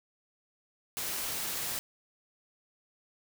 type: noise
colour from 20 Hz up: white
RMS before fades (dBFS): -35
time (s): 0.97-1.79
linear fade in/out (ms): 0
effects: none